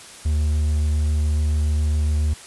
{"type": "tone", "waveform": "triangle", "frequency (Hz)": 75.6, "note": "D#2", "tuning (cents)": -49, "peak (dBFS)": -15, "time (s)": [0.25, 2.34], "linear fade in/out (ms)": 10, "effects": ["white hiss -41 dBFS RMS until 2.46 s", "resampled to 24000 Hz"]}